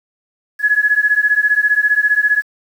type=beating tone pair; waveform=sine; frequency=1684 / 1699 Hz; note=G#6 / G#6; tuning=+24 / +39 cents; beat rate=15 Hz; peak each=-14 dBFS; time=0.59-2.43 s; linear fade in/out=50 ms; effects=7-bit